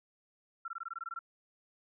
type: tone bursts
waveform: sine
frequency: 1358 Hz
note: F6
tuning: 49 cents flat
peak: -37 dBFS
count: 11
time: 0.65-1.191 s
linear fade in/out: 5 ms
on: 31 ms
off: 20 ms
effects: none